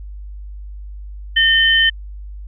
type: tone pair together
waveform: sine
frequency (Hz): 1821 / 3066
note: A#6 / G7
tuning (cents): -41 / -39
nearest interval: major sixth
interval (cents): 902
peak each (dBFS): -13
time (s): 1.36-1.9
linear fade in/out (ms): 10
effects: added 50 Hz sine -29 dBFS peak until 2.47 s